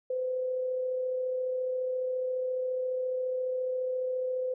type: tone with amplitude modulation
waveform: sine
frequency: 510 Hz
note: C5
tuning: 44 cents flat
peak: -27 dBFS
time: 0.1-4.54 s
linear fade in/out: 5 ms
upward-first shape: sine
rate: 34.5 Hz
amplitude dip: 30%
effects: none